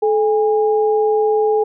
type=tone pair together; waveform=sine; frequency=431.9 / 815.3 Hz; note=A4 / G#5; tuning=-32 / -32 cents; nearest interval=major seventh; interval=1100 cents; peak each=-13 / -20 dBFS; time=0.02-1.64 s; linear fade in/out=10 ms; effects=none